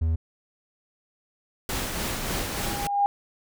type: tone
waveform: triangle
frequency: 80.9 Hz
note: E2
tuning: 32 cents flat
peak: -19 dBFS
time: 0.01-0.16 s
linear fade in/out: 10 ms
type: noise with tremolo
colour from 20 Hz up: pink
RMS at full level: -28 dBFS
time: 1.69-2.87 s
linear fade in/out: 2 ms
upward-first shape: triangle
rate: 3.4 Hz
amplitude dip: 35%
type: tone with exponential growth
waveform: sine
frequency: 808 Hz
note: G#5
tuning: 48 cents flat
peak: -16 dBFS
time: 2.37-3.06 s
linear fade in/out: 0 ms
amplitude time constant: 150 ms
effects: none